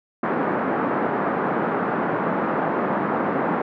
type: band-pass noise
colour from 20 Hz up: pink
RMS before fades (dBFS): -23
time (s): 0.23-3.62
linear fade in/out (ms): 5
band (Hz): 190 to 1500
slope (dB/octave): 24
effects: none